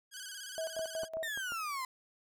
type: tone with vibrato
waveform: 10% pulse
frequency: 1568 Hz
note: G6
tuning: in tune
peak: -34 dBFS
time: 0.11-1.09 s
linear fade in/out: 50 ms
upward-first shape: square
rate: 17 Hz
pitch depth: 66 cents each way
type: tone with tremolo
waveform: sine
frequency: 645 Hz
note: E5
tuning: 38 cents flat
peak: -34 dBFS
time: 0.58-1.28 s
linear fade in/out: 0 ms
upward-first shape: square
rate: 5.4 Hz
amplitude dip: 80%
type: clicks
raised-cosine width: 1 ms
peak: -34 / -29 / -33 / -34 / -34 dBFS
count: 5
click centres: 0.793 / 1.034 / 1.17 / 1.375 / 1.521 s
type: exponential sweep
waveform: 35% pulse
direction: down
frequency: 1864.7 to 1010 Hz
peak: -34 dBFS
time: 1.23-1.85 s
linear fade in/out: 2 ms
effects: none